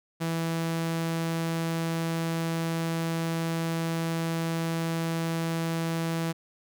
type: tone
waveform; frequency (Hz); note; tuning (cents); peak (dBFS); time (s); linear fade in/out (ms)
sawtooth; 164.81; E3; 0; -23; 0.2-6.33; 20
effects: none